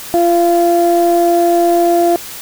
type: tone pair together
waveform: sine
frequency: 344.2 / 687.6 Hz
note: F4 / F5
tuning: -25 / -27 cents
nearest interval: octave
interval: 1198 cents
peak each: -10 dBFS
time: 0.14-2.16 s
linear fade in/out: 0 ms
effects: tanh soft clip ceiling -3 dBFS + white hiss -29 dBFS RMS until 2.41 s